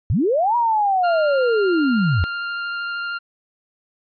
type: linear two-way sweep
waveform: sine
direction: up then down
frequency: 73.3 to 969 to 73.3 Hz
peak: -15 dBFS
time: 0.1-2.24 s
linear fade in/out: 0 ms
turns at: 0.56 s
type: tone with vibrato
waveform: 40% pulse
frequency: 1396.9 Hz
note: F6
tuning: in tune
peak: -23 dBFS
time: 1.03-3.19 s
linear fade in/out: 20 ms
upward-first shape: sine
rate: 13 Hz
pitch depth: 8 cents each way
effects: resampled to 11025 Hz